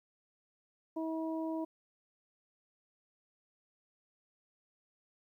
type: harmonic tone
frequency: 321.7 Hz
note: E4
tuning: 42 cents flat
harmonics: 1 / 2 / 3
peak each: -35 / -41 / -45 dBFS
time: 0.96-1.65 s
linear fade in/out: 10 ms
effects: 12-bit